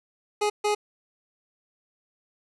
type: tone bursts at uneven times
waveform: 25% pulse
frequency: 417.3 Hz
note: G#4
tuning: 8 cents sharp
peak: -18 dBFS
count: 2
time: 0.41-0.5 / 0.64-0.75 s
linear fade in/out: 10 ms
effects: resampled to 24000 Hz + 8-bit